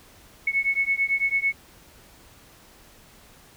sine beating tone pair, 2199 / 2208 Hz, C#7 / C#7, -14 / -7 cents, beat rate 9 Hz, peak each -24 dBFS, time 0.47-1.53 s, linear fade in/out 5 ms, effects pink hiss -52 dBFS RMS until 3.56 s

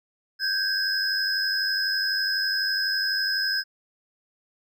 triangle tone cluster, 1554 / 1646 / 5090 Hz, G6 / G#6 / D#8, -16 / -16 / +39 cents, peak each -26 / -29 / -24 dBFS, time 0.39-3.64 s, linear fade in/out 50 ms, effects none

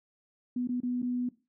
sine tone with dropouts, 246.9 Hz, B3, in tune, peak -28 dBFS, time 0.56-1.29 s, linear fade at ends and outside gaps 5 ms, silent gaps 0.674-0.69 / 0.804-0.832 / 1.02-1.027 s, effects noise-tail reverb RT60 0.3 s tail -18 dB re dry

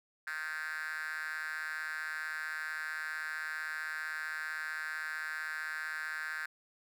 5% pulse tone with high-pass filter, 155.56 Hz, D#3, in tune, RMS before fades -39 dBFS, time 0.27-6.46 s, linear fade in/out 2 ms, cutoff 1600 Hz, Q 7.4, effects none

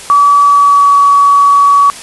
sine tone with pitch glide, 1146 to 1133.5 Hz, D6 to C#6, -43 to +38 cents, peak -3 dBFS, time 0.1-1.9 s, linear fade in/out 0 ms, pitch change -19 cents, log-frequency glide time 0.43-0.98 s, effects white hiss -28 dBFS RMS until 2.02 s + resampled to 24000 Hz

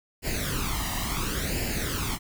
pink noise with flanger, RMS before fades -29 dBFS, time 0.22-2.19 s, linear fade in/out 50 ms, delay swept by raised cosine 0.41 to 1.04 ms, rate 0.71 Hz, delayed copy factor +0.7, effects none

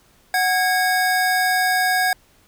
square tone pair together, 740 / 1640.3 Hz, F#5 / G#6, 0 / -22 cents, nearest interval octave + major second, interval 1378 cents, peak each -20 dBFS, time 0.34-2.13 s, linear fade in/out 2 ms, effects pink hiss -56 dBFS RMS until 2.47 s

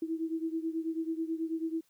sine beating tone pair, 322.3 / 331.5 Hz, E4 / E4, -39 / +10 cents, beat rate 9.2 Hz, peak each -33 / -36 dBFS, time 0.02-1.81 s, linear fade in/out 5 ms, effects white hiss -71 dBFS RMS until 1.89 s

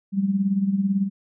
sine tone with tremolo, 196 Hz, G3, in tune, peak -16 dBFS, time 0.12-1.1 s, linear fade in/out 50 ms, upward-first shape sine, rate 18 Hz, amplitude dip 65%, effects none

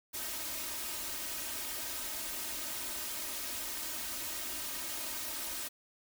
white noise with comb filter, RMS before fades -39 dBFS, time 0.13-5.69 s, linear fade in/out 20 ms, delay 3.2 ms, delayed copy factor +1, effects none

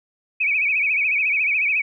sine tone with vibrato, 2401 Hz, D7, 38 cents sharp, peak -17 dBFS, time 0.4-1.82 s, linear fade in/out 10 ms, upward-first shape sine, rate 14 Hz, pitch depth 130 cents each way, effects none

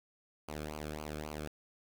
sawtooth tone with flanger, 76 Hz, D#2, 40 cents flat, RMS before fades -42 dBFS, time 0.48-1.48 s, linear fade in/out 5 ms, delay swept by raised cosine 0.54 to 1.07 ms, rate 3.7 Hz, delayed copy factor -0.85, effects 10-bit

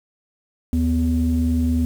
sine tone pair together, 76.85 / 246.9 Hz, D#2 / B3, -21 / 0 cents, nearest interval octave + minor sixth, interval 2021 cents, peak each -18 dBFS, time 0.73-1.85 s, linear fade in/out 0 ms, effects tanh soft clip ceiling -11 dBFS + 7-bit

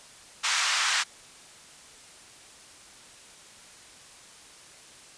pink band-pass noise, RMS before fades -26 dBFS, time 0.43-1.04 s, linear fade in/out 20 ms, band 1100 to 7700 Hz, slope 24 dB/octave, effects white hiss -50 dBFS RMS until 5.17 s + resampled to 22050 Hz

